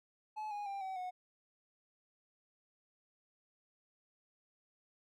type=tone with pitch steps; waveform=triangle; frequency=858 / 824.5 / 792.3 / 761.3 / 731.6 Hz; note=A5 / G#5 / G5 / F#5 / F#5; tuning=-44 / -13 / +18 / +49 / -20 cents; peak=-37 dBFS; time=0.36-1.11 s; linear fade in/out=20 ms; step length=150 ms; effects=none